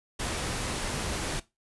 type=noise; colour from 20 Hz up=pink; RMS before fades=-32 dBFS; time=0.19-1.4 s; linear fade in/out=10 ms; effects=noise-tail reverb RT60 0.2 s tail -17 dB re dry + resampled to 24000 Hz